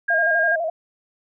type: tone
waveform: sine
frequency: 1618 Hz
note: G#6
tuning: 46 cents flat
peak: -17 dBFS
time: 0.08-0.56 s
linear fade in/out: 10 ms
type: tone with vibrato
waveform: sine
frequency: 659.3 Hz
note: E5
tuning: in tune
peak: -21 dBFS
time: 0.1-0.7 s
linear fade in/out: 5 ms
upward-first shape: square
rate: 12 Hz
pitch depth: 66 cents each way
effects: none